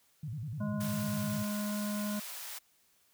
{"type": "tone with vibrato", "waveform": "sine", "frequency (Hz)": 129.9, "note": "C3", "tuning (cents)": -12, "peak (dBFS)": -36, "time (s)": [0.23, 1.43], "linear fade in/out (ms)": 5, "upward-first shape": "square", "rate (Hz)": 10, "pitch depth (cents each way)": 280}
{"type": "harmonic tone", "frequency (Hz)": 207.8, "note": "G#3", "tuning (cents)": 1, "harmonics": [1, 3, 5, 7], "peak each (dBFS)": [-33, -43, -47, -50], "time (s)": [0.6, 2.2], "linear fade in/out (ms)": 10}
{"type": "high-pass noise", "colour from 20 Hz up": "white", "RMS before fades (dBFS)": -43, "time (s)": [0.8, 2.59], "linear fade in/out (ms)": 10, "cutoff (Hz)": 600, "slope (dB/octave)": 24}
{"effects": ["white hiss -69 dBFS RMS until 3.13 s"]}